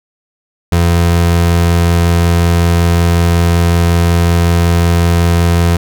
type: tone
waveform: 30% pulse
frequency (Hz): 85.4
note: F2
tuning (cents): -38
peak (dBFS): -5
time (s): 0.72-5.77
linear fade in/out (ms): 5
effects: none